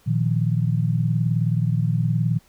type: chord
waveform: sine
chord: Bb suspended fourth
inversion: none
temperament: equal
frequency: 116.54 / 155.56 / 174.61 Hz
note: Bb2 / Eb3 / F3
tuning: 0 / 0 / 0 cents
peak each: -21 / -22 / -26 dBFS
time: 0.06-2.39 s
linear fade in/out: 20 ms
effects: pink hiss -57 dBFS RMS until 2.48 s